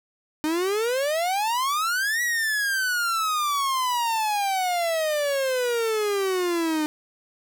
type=exponential two-way sweep; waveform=45% pulse; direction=up then down; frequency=301.6 to 1947 to 301.6 Hz; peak=-22 dBFS; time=0.44-6.86 s; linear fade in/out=0 ms; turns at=2.22 s; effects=none